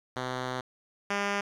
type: tone pair in turn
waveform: 5% pulse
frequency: 127.4 / 201.7 Hz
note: C3 / G3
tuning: -46 / +50 cents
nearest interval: minor sixth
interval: 796 cents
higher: second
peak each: -20 / -16 dBFS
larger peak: second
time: 0.16-0.61 / 1.1-1.41 s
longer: first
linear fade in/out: 5 ms
effects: low-pass 5000 Hz 12 dB/octave + 9-bit